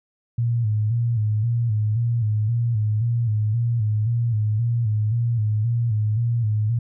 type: tone with vibrato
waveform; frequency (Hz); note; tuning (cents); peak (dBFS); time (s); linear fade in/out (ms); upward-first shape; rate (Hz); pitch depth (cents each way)
sine; 112.2; A2; +34; -18; 0.38-6.79; 5; square; 1.9; 85
effects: none